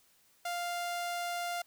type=tone; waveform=sawtooth; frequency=698.5 Hz; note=F5; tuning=in tune; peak=-30 dBFS; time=0.45-1.62 s; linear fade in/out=5 ms; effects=white hiss -67 dBFS RMS until 1.66 s